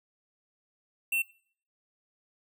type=tone; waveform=square; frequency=2700 Hz; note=E7; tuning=41 cents sharp; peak=-27 dBFS; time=1.12-1.22 s; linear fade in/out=5 ms; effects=noise-tail reverb RT60 0.5 s tail -19 dB re dry